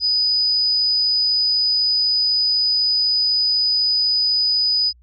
sine tone, 4978 Hz, D#8, in tune, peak -15 dBFS, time 0-4.93 s, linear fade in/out 50 ms, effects added 60 Hz sine -48 dBFS peak until 5.02 s + Opus 48 kbps

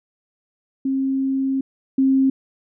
sine tone pair in turn, 268.1 / 267.1 Hz, C4 / C4, +42 / +36 cents, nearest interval unison, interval 6 cents, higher first, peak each -18 / -13 dBFS, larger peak second, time 0.85-1.61 / 1.98-2.3 s, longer first, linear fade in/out 5 ms, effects none

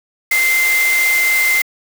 sine tone in noise, 2083 Hz, C7, 8 cents flat, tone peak -12 dBFS, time 0.31-1.62 s, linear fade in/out 5 ms, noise white, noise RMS -21 dBFS, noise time 0.31-1.62 s, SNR +6 dB, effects high-pass 400 Hz 12 dB/octave

